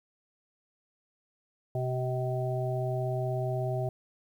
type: harmonic tone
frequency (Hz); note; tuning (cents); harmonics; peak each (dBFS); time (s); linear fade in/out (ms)
127.4; C3; -46; 1 / 3 / 5 / 6; -30 / -36 / -34 / -40; 1.75-3.89; 2
effects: 10-bit